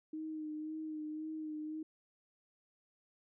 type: tone with vibrato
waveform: sine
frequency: 310 Hz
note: D#4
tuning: 6 cents flat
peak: -39 dBFS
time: 0.13-1.83 s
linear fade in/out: 5 ms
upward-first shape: sine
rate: 1.9 Hz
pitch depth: 27 cents each way
effects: none